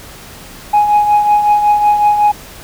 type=tone with tremolo; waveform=sine; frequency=833 Hz; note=G#5; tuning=5 cents sharp; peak=-3 dBFS; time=0.73-2.32 s; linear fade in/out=10 ms; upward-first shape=triangle; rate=5.4 Hz; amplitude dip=65%; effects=tanh soft clip ceiling -4 dBFS + pink hiss -34 dBFS RMS until 2.63 s